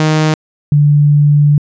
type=tone pair in turn; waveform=sawtooth / sine; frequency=155.56 / 146.56 Hz; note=D#3 / D3; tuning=0 / -3 cents; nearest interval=minor second; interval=103 cents; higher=first; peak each=-5 dBFS; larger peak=neither; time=0-0.34 / 0.72-1.58 s; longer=second; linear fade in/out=2 ms; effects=resampled to 16000 Hz

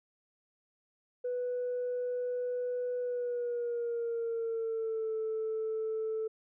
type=tone with pitch glide; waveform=sine; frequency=493.9 to 440 Hz; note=B4 to A4; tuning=0 to 0 cents; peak=-30 dBFS; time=1.24-6.28 s; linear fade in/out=10 ms; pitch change=-200 cents; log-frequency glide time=2.99-5.14 s; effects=tanh soft clip ceiling -28 dBFS

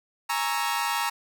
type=chord; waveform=sawtooth; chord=A# half-diminished seventh; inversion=third; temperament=equal; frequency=830.6 / 932.3 / 1108.7 / 1318.5 Hz; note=G#5 / A#5 / C#6 / E6; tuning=0 / 0 / 0 / 0 cents; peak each=-28 / -24 / -29 / -29 dBFS; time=0.29-1.1 s; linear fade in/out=10 ms; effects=none

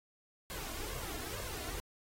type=noise with flanger; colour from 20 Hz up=pink; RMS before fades=-42 dBFS; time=0.5-1.8 s; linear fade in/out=0 ms; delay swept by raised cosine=1.8 to 2.9 ms; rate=2.2 Hz; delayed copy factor=+0.65; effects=AAC 48 kbps

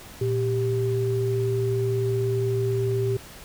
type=tone pair together; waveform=sine; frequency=116.54 / 392 Hz; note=A#2 / G4; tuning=0 / 0 cents; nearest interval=octave + major sixth; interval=2100 cents; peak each=-24 dBFS; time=0.21-3.17 s; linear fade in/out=5 ms; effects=pink hiss -44 dBFS RMS until 3.44 s

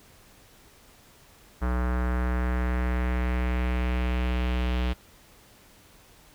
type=tone with low-pass filter sweep; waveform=square; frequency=61.74 Hz; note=B1; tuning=in tune; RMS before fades=-26 dBFS; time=1.61-4.94 s; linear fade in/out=20 ms; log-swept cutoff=1400 to 3200 Hz; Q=2.2; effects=pink hiss -55 dBFS RMS until 6.34 s

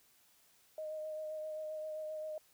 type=tone with vibrato; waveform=sine; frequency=620 Hz; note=D#5; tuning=6 cents flat; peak=-39 dBFS; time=0.78-2.38 s; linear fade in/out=2 ms; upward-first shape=sine; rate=7.6 Hz; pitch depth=17 cents each way; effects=white hiss -68 dBFS RMS until 2.53 s

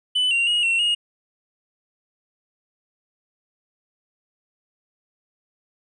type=tone with pitch steps; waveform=triangle; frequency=2998 / 2763 / 2882 / 2720 / 2865 Hz; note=F#7 / F7 / F#7 / F7 / F7; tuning=+22 / -19 / -46 / -46 / +44 cents; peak=-16 dBFS; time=0.15-0.95 s; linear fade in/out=10 ms; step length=160 ms; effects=resampled to 22050 Hz

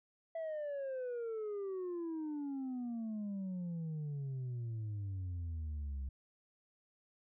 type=exponential sweep; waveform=sine; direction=down; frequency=664 to 65.41 Hz; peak=-35 dBFS; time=0.35-6.09 s; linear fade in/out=5 ms; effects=tanh soft clip ceiling -37 dBFS

